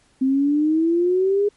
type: exponential sweep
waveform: sine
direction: up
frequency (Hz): 260 to 415.3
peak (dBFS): -15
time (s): 0.21-1.49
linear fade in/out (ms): 10
effects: pink hiss -59 dBFS RMS until 1.56 s + MP3 48 kbps